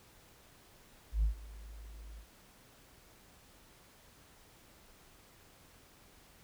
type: tone with ADSR envelope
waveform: sine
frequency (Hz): 53.1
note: G#1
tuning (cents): +39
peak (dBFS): -23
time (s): 1.12-2.27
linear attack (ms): 110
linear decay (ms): 110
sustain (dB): -23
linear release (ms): 91
effects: tanh soft clip ceiling -24 dBFS + pink hiss -61 dBFS RMS until 6.43 s